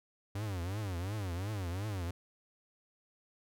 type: tone with vibrato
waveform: 45% pulse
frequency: 95.9 Hz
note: G2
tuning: 37 cents flat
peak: -35 dBFS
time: 0.35-2.11 s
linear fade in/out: 5 ms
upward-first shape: triangle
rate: 2.8 Hz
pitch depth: 250 cents each way
effects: none